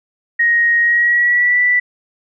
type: tone with pitch glide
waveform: sine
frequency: 1876 to 1970.4 Hz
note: A#6 to B6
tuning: +11 to -5 cents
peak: -10 dBFS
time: 0.39-1.8 s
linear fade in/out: 10 ms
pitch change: +84 cents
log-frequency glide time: 0.8-1.6 s
effects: none